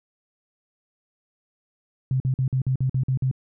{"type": "tone bursts", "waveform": "sine", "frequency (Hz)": 130.6, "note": "C3", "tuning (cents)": -3, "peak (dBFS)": -19, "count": 9, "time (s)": [2.11, 3.313], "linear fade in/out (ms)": 2, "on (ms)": 91, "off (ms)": 48, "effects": []}